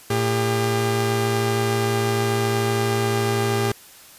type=tone pair together; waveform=sawtooth; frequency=113.3 / 400.7 Hz; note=A#2 / G4; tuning=-49 / +38 cents; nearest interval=octave + minor seventh; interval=2187 cents; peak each=-18 dBFS; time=0.1-3.72 s; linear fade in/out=5 ms; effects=white hiss -46 dBFS RMS until 4.18 s + resampled to 32000 Hz